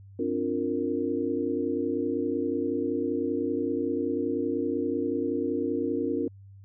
sine tone cluster, 264.9 / 295.3 / 350.3 / 461.8 Hz, C4 / D4 / F4 / A#4, +22 / +10 / +5 / -16 cents, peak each -31 dBFS, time 0.19-6.28 s, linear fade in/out 5 ms, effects added 98 Hz sine -46 dBFS peak until 6.64 s

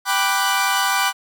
sawtooth chord, G major seventh, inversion none, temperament equal, 784 / 987.8 / 1174.7 / 1480 Hz, G5 / B5 / D6 / F#6, 0 / 0 / 0 / 0 cents, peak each -19 dBFS, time 0.05-1.13 s, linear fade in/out 50 ms, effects none

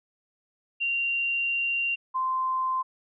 sine tone pair in turn, 2767 / 1039.2 Hz, F7 / C6, -17 / -12 cents, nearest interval octave + perfect fourth, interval 1695 cents, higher first, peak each -24 / -24 dBFS, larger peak neither, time 0.8-1.96 / 2.14-2.83 s, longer first, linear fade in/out 20 ms, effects none

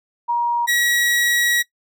sine / sawtooth tone pair in turn, 949 / 1915.6 Hz, A#5 / A#6, +31 / +47 cents, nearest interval octave, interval 1216 cents, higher second, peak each -16 / -12 dBFS, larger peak second, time 0.28-0.67 / 0.67-1.63 s, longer second, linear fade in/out 20 ms, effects noise-tail reverb RT60 0.1 s tail -21 dB re dry

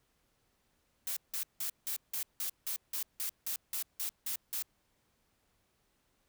blue noise bursts, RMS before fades -36 dBFS, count 14, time 1.07-4.624 s, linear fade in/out 2 ms, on 96 ms, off 170 ms, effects pink hiss -75 dBFS RMS until 6.28 s

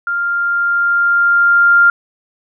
sine tone with level ramp, 1396.9 Hz, F6, in tune, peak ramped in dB -15 to -5 dBFS, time 0.07-1.9 s, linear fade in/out 2 ms, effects none

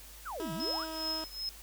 sine exponential two-way sweep, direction down then up, 1650 to 144 to 1650 Hz, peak -37 dBFS, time 0.25-0.85 s, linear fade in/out 20 ms, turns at 0.53 s
15% pulse tone with pitch glide, 323.3 to 317.6 Hz, E4 to D#4, -34 to +36 cents, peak -32 dBFS, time 0.4-1.24 s, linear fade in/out 0 ms, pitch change -30 cents, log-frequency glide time 0.63-1.03 s
sine tone with tremolo, 5160 Hz, E8, 38 cents flat, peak -31 dBFS, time 0.6-1.49 s, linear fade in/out 0 ms, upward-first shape triangle, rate 2.5 Hz, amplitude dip 95%
effects added 50 Hz sine -52 dBFS peak until 1.62 s + white hiss -52 dBFS RMS until 1.62 s

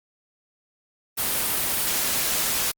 white noise, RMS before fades -24 dBFS, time 1.17-2.72 s, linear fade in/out 20 ms, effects Opus 32 kbps

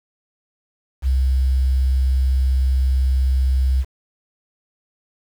sine tone with quantisation, 65.41 Hz, C2, in tune, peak -14 dBFS, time 1.02-3.85 s, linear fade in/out 50 ms, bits 7, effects none

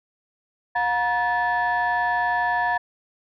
sine tone cluster, 718 / 951 / 1741 Hz, F5 / A#5 / A6, +48 / +34 / -19 cents, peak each -23 dBFS, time 0.75-2.78 s, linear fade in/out 10 ms, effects tanh soft clip ceiling -14 dBFS

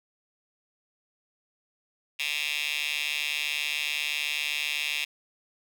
10% pulse tone with high-pass filter, 147.7 Hz, D3, 10 cents sharp, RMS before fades -30 dBFS, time 2.19-5.05 s, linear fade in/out 10 ms, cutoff 2800 Hz, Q 9.2, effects none

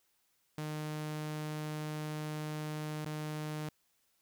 sawtooth tone with dropouts, 152.8 Hz, D#3, 31 cents flat, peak -33 dBFS, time 0.58-3.69 s, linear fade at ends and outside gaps 2 ms, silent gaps 3.048-3.058 s, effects white hiss -75 dBFS RMS until 4.21 s

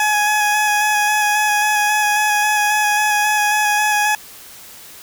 20% pulse tone with vibrato, 840 Hz, G#5, 19 cents sharp, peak -9 dBFS, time 0-4.15 s, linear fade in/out 2 ms, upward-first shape square, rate 3.7 Hz, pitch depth 13 cents each way, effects white hiss -39 dBFS RMS until 5.02 s

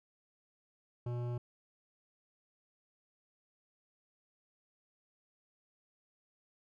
sine tone with hard clipping, 121.1 Hz, B2, 34 cents flat, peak -37 dBFS, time 1.06-1.38 s, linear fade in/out 5 ms, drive 14 dB, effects none

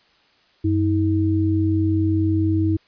sine tone pair together, 95.08 / 319.8 Hz, F#2 / D#4, +48 / +48 cents, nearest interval octave + major sixth, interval 2100 cents, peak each -19 dBFS, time 0.64-2.77 s, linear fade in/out 10 ms, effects white hiss -58 dBFS RMS until 2.87 s + resampled to 11025 Hz

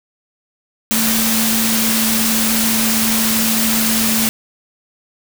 sine tone in noise, 223.2 Hz, A3, 25 cents sharp, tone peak -18 dBFS, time 0.91-4.29 s, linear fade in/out 0 ms, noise white, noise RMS -17 dBFS, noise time 0.91-4.29 s, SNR -4 dB, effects none

